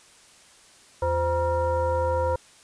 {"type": "tone with frequency modulation", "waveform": "sine", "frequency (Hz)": 517, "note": "C5", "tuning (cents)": -21, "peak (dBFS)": -21, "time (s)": [1.02, 2.36], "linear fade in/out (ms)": 5, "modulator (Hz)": 434, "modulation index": 1.1, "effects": ["white hiss -53 dBFS RMS until 2.63 s", "resampled to 22050 Hz"]}